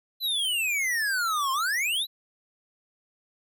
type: exponential two-way sweep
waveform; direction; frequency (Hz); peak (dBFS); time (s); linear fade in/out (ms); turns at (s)
square; down then up; 4088 to 1039 to 4088; -25; 0.2-2.07; 50; 1.52
effects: none